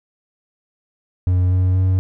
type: tone with pitch steps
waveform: triangle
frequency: 90.8 / 92.07 / 93.35 Hz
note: F#2 / F#2 / F#2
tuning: -32 / -8 / +16 cents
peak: -11 dBFS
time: 1.27-1.99 s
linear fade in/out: 0 ms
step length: 240 ms
effects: none